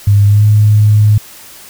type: tone with pitch glide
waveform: sine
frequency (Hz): 101.6 to 105.67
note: G#2 to G#2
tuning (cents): -38 to +30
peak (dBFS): -4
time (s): 0.07-1.18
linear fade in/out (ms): 5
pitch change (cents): +68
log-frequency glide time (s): 0.27-0.44
effects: white hiss -35 dBFS RMS until 1.69 s